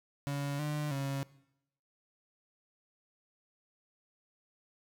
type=tone with pitch steps; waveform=35% pulse; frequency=141.7 / 149.4 / 137.7 Hz; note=C#3 / D3 / C#3; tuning=+38 / +30 / -11 cents; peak=-31 dBFS; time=0.27-1.23 s; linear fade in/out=0 ms; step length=320 ms; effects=noise-tail reverb RT60 0.8 s tail -20 dB re dry